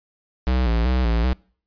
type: tone with vibrato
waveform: square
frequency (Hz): 60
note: B1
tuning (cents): -49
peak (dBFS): -18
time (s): 0.47-1.33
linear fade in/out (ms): 0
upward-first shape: square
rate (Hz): 2.6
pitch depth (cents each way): 92
effects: noise-tail reverb RT60 0.5 s tail -26 dB re dry + resampled to 11025 Hz